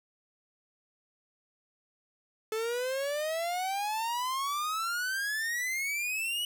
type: exponential sweep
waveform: 45% pulse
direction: up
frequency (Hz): 432.7 to 2960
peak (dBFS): -30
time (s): 2.52-6.45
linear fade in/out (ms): 2
effects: none